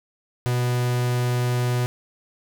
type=tone; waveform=45% pulse; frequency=123.2 Hz; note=B2; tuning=4 cents flat; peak=-20 dBFS; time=0.46-1.86 s; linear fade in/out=0 ms; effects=none

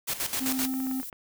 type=noise with tremolo; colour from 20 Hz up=white; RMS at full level=-29 dBFS; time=0.07-0.68 s; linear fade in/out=20 ms; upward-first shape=square; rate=7.7 Hz; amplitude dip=70%
type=noise; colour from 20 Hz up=violet; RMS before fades=-39 dBFS; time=0.36-1.1 s; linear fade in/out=5 ms
type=tone with vibrato; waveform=triangle; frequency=261.6 Hz; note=C4; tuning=in tune; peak=-26 dBFS; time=0.4-1.02 s; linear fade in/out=20 ms; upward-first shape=triangle; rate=3.4 Hz; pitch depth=8 cents each way
type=clicks; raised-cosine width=0.5 ms; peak=-29 dBFS; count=11; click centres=0.422 / 0.492 / 0.522 / 0.617 / 0.739 / 0.803 / 0.869 / 0.913 / 1 / 1.031 / 1.128 s
effects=none

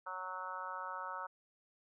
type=harmonic tone; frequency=185 Hz; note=F#3; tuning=in tune; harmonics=3 / 4 / 5 / 6 / 7 / 8; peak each=-51 / -53 / -45 / -48 / -44 / -49 dBFS; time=0.06-1.27 s; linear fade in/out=10 ms; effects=none

